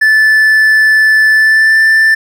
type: tone with pitch glide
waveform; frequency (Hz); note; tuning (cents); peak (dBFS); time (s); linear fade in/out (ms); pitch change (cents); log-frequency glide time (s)
triangle; 1749 to 1771.4; A6 to A6; -11 to +11; -3; 0.01-2.15; 10; +22; 1.32-1.8
effects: none